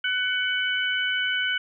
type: harmonic tone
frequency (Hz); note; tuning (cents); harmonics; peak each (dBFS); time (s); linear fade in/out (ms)
749; F#5; +21; 2 / 3 / 4; -25 / -31 / -27; 0.04-1.58; 5
effects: none